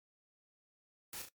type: noise with echo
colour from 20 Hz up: white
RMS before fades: -45 dBFS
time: 1.13-1.22 s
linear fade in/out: 2 ms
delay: 34 ms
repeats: 2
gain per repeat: -5 dB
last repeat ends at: 1.288 s
effects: noise-tail reverb RT60 0.1 s tail -19 dB re dry + MP3 96 kbps